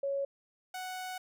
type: tone pair in turn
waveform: sine / sawtooth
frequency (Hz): 555 / 740.8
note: C#5 / F#5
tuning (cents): +2 / +2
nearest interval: perfect fourth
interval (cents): 500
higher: second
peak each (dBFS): -30 / -34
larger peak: first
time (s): 0.03-0.25 / 0.74-1.18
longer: second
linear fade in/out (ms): 5
effects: none